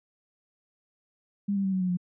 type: tone with pitch steps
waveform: sine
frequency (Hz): 201.4 / 196.57 / 191.86 / 187.26 / 182.77 / 178.39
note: G3 / G3 / G3 / F#3 / F#3 / F3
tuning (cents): +47 / +5 / -37 / +21 / -21 / +37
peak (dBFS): -24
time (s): 1.48-1.972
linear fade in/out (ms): 10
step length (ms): 82
effects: none